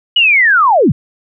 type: linear sweep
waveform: sine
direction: down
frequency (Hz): 2962 to 97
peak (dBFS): -6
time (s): 0.16-0.92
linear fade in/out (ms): 5
effects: none